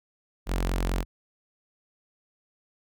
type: tone with notch filter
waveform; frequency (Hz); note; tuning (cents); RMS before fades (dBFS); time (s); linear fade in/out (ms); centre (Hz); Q
sawtooth; 44.91; F1; +49; -27; 0.46-1.05; 50; 110; 1.5
effects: none